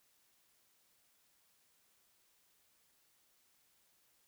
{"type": "silence", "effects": ["white hiss -73 dBFS RMS until 4.27 s"]}